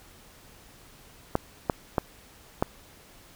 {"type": "clicks", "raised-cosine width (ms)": 1, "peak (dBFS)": -8, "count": 4, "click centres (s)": [1.354, 1.698, 1.982, 2.625], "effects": ["pink hiss -53 dBFS RMS until 3.35 s"]}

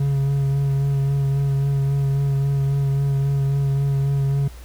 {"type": "tone with vibrato", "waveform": "triangle", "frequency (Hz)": 138.59, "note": "C#3", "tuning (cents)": 0, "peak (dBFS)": -15, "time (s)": [0, 4.48], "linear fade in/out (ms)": 5, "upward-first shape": "sine", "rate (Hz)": 3.7, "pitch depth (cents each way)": 17, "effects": ["added 60 Hz sine -36 dBFS peak until 4.64 s", "pink hiss -47 dBFS RMS until 4.64 s"]}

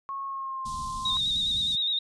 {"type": "tone with pitch glide", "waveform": "sine", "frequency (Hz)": [1093, 1047.3], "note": ["C#6", "C6"], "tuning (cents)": [-25, 1], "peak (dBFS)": -31, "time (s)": [0.09, 1.17], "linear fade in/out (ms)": 0, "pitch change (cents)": -74, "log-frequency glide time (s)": [0.26, 0.74]}
{"type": "band-stop noise", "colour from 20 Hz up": "pink", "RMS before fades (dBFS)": -40, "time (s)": [0.65, 1.76], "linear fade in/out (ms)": 10, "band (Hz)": [250, 3500], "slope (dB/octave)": 48}
{"type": "tone with vibrato", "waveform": "sine", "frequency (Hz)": 3729, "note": "A#7", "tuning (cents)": 0, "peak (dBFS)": -24, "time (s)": [1.05, 1.99], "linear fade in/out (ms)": 5, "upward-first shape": "square", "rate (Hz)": 9.7, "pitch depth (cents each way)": 38}
{"effects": ["resampled to 22050 Hz"]}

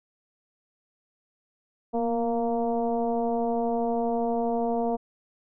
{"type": "tone with frequency modulation", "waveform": "sine", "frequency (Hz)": 466.2, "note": "A#4", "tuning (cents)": 0, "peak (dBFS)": -23, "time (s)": [1.93, 4.97], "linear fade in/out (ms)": 20, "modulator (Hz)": 230, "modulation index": 1.4, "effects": []}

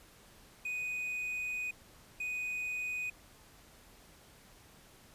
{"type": "tone bursts at uneven times", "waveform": "triangle", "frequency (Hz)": 2489, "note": "D#7", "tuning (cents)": 0, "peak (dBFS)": -33, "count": 2, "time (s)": [[0.65, 1.71], [2.2, 3.1]], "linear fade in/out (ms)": 5, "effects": ["pink hiss -59 dBFS RMS until 5.14 s", "resampled to 32000 Hz"]}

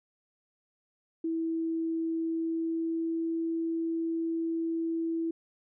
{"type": "tone with pitch glide", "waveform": "sine", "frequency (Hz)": [327, 329.3], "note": ["E4", "E4"], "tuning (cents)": [-14, -2], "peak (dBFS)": -28, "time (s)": [1.24, 5.31], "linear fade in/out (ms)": 5, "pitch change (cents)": 12, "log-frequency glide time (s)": [2.13, 3.36], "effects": []}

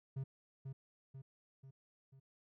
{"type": "tone with echo", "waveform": "triangle", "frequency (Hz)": 134.2, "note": "C3", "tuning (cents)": 44, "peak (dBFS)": -36, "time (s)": [0.16, 0.24], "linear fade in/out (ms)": 10, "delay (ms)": 490, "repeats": 4, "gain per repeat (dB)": -5, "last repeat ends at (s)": 2.2, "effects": []}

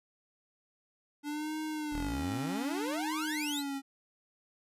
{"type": "tone with vibrato", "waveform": "square", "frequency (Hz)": 290, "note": "D4", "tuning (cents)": -22, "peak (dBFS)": -35, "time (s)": [1.23, 3.82], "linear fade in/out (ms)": 50, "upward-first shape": "sine", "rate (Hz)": 0.65, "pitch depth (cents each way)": 120}
{"type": "exponential sweep", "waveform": "sawtooth", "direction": "up", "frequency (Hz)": [32.99, 4435], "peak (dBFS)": -32, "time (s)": [1.91, 3.64], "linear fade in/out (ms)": 50}
{"effects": ["resampled to 32000 Hz"]}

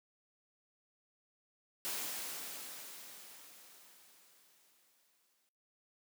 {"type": "noise with exponential decay", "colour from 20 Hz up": "white", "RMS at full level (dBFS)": -38, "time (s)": [1.85, 5.49], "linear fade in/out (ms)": 0, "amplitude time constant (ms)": 790, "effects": ["noise-tail reverb RT60 0.8 s tail -25 dB re dry", "high-pass 200 Hz 12 dB/octave"]}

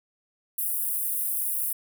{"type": "high-pass noise", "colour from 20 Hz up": "pink", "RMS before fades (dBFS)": -28, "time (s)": [0.58, 1.73], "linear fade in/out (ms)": 5, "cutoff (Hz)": 9900, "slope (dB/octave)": 48, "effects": []}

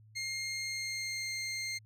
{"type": "tone with pitch glide", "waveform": "20% pulse", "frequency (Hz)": [2125, 2110], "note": ["C7", "C7"], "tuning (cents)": [26, 14], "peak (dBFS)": -30, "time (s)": [0.15, 1.79], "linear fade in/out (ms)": 20, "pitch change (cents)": -12, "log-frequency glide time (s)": [0.68, 1.32], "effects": ["added 108 Hz sine -56 dBFS peak until 1.85 s", "low-pass 10000 Hz 12 dB/octave"]}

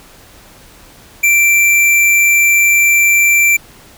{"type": "tone", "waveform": "square", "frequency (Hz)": 2349, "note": "D7", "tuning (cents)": 0, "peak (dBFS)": -8, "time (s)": [1.23, 3.57], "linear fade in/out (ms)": 10, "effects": ["pink hiss -41 dBFS RMS until 3.97 s"]}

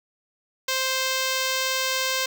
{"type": "tone", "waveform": "5% pulse", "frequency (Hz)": 523.3, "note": "C5", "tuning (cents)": 0, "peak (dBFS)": -11, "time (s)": [0.68, 2.26], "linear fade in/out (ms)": 5, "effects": []}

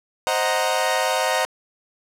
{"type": "chord", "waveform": "sawtooth", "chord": "C half-diminished seventh", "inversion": "none", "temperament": "equal", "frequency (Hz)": [523.3, 622.3, 740, 932.3], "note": ["C5", "Eb5", "Gb5", "Bb5"], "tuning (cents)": [0, 0, 0, 0], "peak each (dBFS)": -21, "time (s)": [0.27, 1.45], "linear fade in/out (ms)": 0, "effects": ["low-pass 12000 Hz 12 dB/octave", "8-bit"]}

